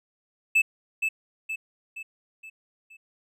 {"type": "tone with echo", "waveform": "triangle", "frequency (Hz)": 2624, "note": "E7", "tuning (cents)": -9, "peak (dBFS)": -15, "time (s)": [0.55, 0.62], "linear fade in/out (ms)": 10, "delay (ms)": 470, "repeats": 5, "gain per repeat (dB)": -6, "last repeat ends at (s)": 2.97, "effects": []}